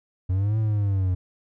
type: linear two-way sweep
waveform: triangle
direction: up then down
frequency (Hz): 89.8 to 110.9 to 89.8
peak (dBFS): -18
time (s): 0.29-1.15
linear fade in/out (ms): 10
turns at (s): 0.58
effects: none